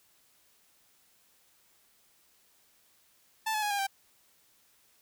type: tone with pitch steps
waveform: sawtooth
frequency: 880 / 854.9 / 830.6 / 807 / 784 Hz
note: A5 / G#5 / G#5 / G#5 / G5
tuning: 0 / +50 / 0 / -50 / 0 cents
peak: -25 dBFS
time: 3.46-3.87 s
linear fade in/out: 10 ms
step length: 82 ms
effects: white hiss -66 dBFS RMS until 5.01 s